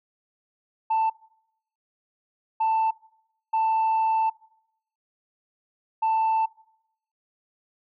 sine tone bursts at uneven times, 887 Hz, A5, 14 cents sharp, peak -18 dBFS, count 4, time 0.9-1.1 / 2.6-2.91 / 3.53-4.3 / 6.02-6.46 s, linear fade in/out 10 ms, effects noise-tail reverb RT60 0.8 s tail -22 dB re dry + tanh soft clip ceiling -18 dBFS

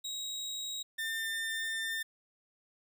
30% pulse tone pair in turn, 3812 / 1799 Hz, A#7 / A6, +38 / +38 cents, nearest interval octave + minor second, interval 1300 cents, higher first, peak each -34 / -31 dBFS, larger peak second, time 0.04-0.83 / 0.98-2.03 s, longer second, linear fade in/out 10 ms, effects none

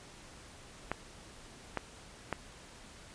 clicks, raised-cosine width 0.5 ms, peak -17 dBFS, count 3, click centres 0.916 / 1.773 / 2.327 s, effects pink hiss -53 dBFS RMS until 3.14 s + resampled to 22050 Hz

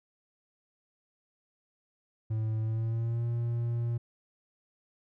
triangle tone with pitch glide, 110 to 117.9 Hz, A2 to A#2, 0 to +20 cents, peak -26 dBFS, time 2.3-3.98 s, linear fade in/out 10 ms, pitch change +120 cents, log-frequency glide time 2.61-3.25 s, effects none

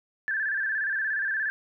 sine tone with vibrato, 1661.2 Hz, G#6, in tune, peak -25 dBFS, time 0.28-1.5 s, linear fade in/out 0 ms, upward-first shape square, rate 17 Hz, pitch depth 76 cents each way, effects none

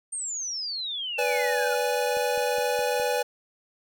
sine exponential sweep, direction down, 8870 to 1400 Hz, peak -29 dBFS, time 0.12-1.75 s, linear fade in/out 10 ms
square chord, G# diminished, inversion first, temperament equal with one note detuned, 493.9 / 581.3 / 830.6 Hz, B4 / D5 / G#5, 0 / -18 / 0 cents, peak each -27 / -30 / -30 dBFS, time 1.18-3.23 s, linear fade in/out 10 ms
click train, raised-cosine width 2 ms, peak -31 dBFS, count 5, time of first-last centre 2.17-2.998 s, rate 4.83 Hz
effects none

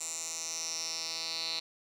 10% pulse tone with band-pass filter sweep, 163.3 Hz, E3, 16 cents flat, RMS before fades -37 dBFS, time 0-1.6 s, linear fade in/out 10 ms, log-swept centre 7400 to 4200 Hz, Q 5.3, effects none

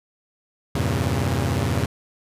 sawtooth chord, E diminished seventh, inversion none, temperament equal with one note detuned, 82.41 / 98 / 116.54 / 135.82 Hz, E2 / G2 / Bb2 / Db3, 0 / 0 / 0 / -35 cents, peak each -22 dBFS, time 0.75-1.86 s, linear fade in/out 5 ms, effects resampled to 32000 Hz

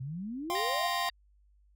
sine exponential sweep, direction up, 123.47 to 740 Hz, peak -35 dBFS, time 0-0.88 s, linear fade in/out 10 ms
square chord, F suspended second, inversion none, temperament equal, 698.5 / 784 / 1046.5 Hz, F5 / G5 / C6, 0 / 0 / 0 cents, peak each -36 / -38 / -34 dBFS, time 0.5-1.09 s, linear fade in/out 0 ms
harmonic tone, 932.3 Hz, A#5, in tune, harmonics 2 / 3 / 4 / 5, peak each -37 / -46 / -40 / -42 dBFS, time 0.55-1.1 s, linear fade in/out 2 ms
effects added 50 Hz sine -61 dBFS peak until 1.75 s

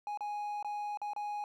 triangle tone with dropouts, 830 Hz, G#5, 1 cent flat, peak -33 dBFS, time 0.07-1.44 s, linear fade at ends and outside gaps 1 ms, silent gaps 0.174-0.207 / 0.627-0.646 / 0.973-1.016 / 1.134-1.163 s, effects none

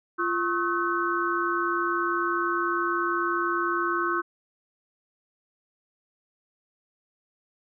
sine tone cluster, 345.1 / 1091 / 1282 / 1513 Hz, F4 / C#6 / E6 / F#6, -21 / -28 / -49 / +38 cents, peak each -29 dBFS, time 0.18-4.22 s, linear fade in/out 20 ms, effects none

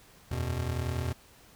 square chord, E suspended second, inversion none, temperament just, 82.41 / 92.71 / 123.61 Hz, E2 / F#2 / B2, 0 / +4 / +2 cents, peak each -34 / -38 / -34 dBFS, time 0.31-1.13 s, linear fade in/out 5 ms, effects pink hiss -57 dBFS RMS until 1.55 s

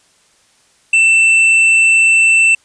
sine tone with hard clipping, 2671 Hz, E7, 22 cents sharp, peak -8 dBFS, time 0.93-2.55 s, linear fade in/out 5 ms, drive 5 dB, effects white hiss -53 dBFS RMS until 2.64 s + resampled to 22050 Hz

